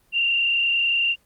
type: tone with frequency modulation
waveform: sine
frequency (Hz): 2774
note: F7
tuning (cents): -12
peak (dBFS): -18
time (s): 0.12-1.16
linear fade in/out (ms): 50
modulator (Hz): 31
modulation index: 1.8
effects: pink hiss -62 dBFS RMS until 1.25 s + Opus 24 kbps